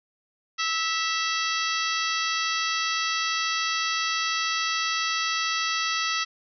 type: harmonic tone with a mistuned harmonic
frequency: 653 Hz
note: E5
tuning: 17 cents flat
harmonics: 2 / 3 / 4 / 5 / 6 / 7 / 8 / 9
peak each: -29 / -31 / -32 / -33 / -34 / -34 / -35 / -36 dBFS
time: 0.58-6.25 s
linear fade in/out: 20 ms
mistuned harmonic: 4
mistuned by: +32 cents
effects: none